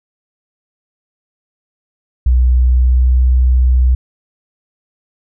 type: tone with pitch glide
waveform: sine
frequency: 62.1 to 62.93 Hz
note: B1 to B1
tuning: +10 to +33 cents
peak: -7 dBFS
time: 2.26-3.95 s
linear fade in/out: 5 ms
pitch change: +23 cents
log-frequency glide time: 2.48-3.2 s
effects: none